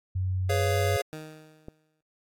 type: tone with pitch glide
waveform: sine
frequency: 93 to 95.84 Hz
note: F#2 to G2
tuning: +9 to -39 cents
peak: -25 dBFS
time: 0.15-0.97 s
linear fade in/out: 10 ms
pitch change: +52 cents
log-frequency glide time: 0.45-0.83 s
type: chord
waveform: square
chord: C# dominant seventh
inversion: second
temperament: just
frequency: 415.8 / 498.9 / 554.4 / 693 Hz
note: G#4 / B4 / C#5 / E#5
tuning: +2 / +17 / 0 / -14 cents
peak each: -31 / -35 / -31 / -32 dBFS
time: 0.49-1.02 s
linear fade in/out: 10 ms
type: tone with exponential decay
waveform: 15% pulse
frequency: 155.56 Hz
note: D#3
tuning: in tune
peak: -29 dBFS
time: 1.13-2.01 s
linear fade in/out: 0 ms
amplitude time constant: 190 ms
type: click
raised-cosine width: 2 ms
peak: -26 dBFS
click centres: 1.684 s
effects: AAC 64 kbps